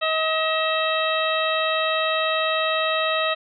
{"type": "harmonic tone with a mistuned harmonic", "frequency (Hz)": 635, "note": "D#5", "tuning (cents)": 35, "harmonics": [1, 2, 3, 4, 5, 6], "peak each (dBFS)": [-24, -25, -29, -28, -32, -28], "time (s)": [0.01, 3.35], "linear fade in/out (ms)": 20, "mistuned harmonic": 4, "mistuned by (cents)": 66, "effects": []}